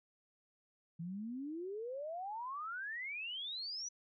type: exponential sweep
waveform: sine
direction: up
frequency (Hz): 160.9 to 6010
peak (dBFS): -40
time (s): 0.99-3.89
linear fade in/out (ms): 10
effects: none